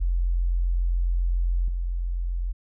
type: tone with level steps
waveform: sine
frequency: 43.65 Hz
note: F1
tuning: in tune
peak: -20 / -24 dBFS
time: 0-2.53 s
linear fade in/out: 20 ms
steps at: 1.68 s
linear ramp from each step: 2 ms
effects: none